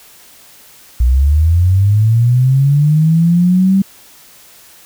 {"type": "linear sweep", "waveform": "sine", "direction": "up", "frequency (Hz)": [58.27, 196], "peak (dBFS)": -7, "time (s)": [1, 3.82], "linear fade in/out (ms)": 5, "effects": ["white hiss -42 dBFS RMS until 4.85 s"]}